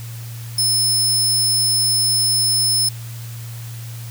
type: tone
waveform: 25% pulse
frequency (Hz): 5230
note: E8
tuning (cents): -15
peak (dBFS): -10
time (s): 0.58-2.89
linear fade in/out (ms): 5
effects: added 116 Hz sine -29 dBFS peak until 4.1 s + white hiss -40 dBFS RMS until 4.1 s